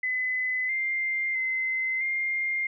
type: tone with pitch steps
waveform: sine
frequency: 2018 / 2099 / 2059 / 2114 Hz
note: B6 / C7 / C7 / C7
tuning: +37 / +5 / -28 / +17 cents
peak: -25 dBFS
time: 0.03-2.67 s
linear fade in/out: 5 ms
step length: 660 ms
effects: none